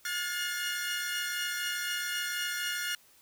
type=tone cluster; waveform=sawtooth; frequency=1433 / 1685 / 1752 / 2133 / 2862 Hz; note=F6 / G#6 / A6 / C7 / F7; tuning=+44 / +25 / -8 / +33 / +42 cents; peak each=-31 / -40 / -36 / -38 / -35 dBFS; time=0.05-2.95 s; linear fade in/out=2 ms; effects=white hiss -61 dBFS RMS until 3.21 s